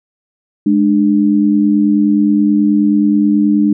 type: tone pair together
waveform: sine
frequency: 208.7 / 298.1 Hz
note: G#3 / D4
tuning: +9 / +26 cents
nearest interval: tritone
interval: 617 cents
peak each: -11 dBFS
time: 0.66-3.73 s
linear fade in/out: 5 ms
effects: none